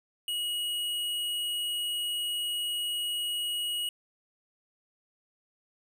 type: tone with amplitude modulation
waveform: square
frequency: 2900 Hz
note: F#7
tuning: 35 cents flat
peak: -29 dBFS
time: 0.28-3.89 s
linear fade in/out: 2 ms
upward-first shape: sine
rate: 196 Hz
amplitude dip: 25%
effects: none